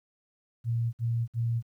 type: tone bursts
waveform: sine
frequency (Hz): 116.54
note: A#2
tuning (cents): 0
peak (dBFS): -25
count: 3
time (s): 0.64-1.626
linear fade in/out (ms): 50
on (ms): 290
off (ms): 58
effects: 11-bit